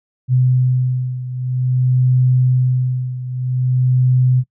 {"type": "beating tone pair", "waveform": "sine", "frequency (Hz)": [127, 127.51], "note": ["B2", "C3"], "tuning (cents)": [49, -44], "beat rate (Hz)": 0.51, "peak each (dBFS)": [-14, -18], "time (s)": [0.28, 4.44], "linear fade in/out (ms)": 50, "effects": ["noise-tail reverb RT60 0.1 s tail -22 dB re dry"]}